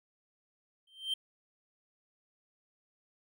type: tone with exponential growth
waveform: triangle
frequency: 3136 Hz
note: G7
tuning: in tune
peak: -26 dBFS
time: 0.87-1.14 s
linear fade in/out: 5 ms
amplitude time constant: 58 ms
effects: none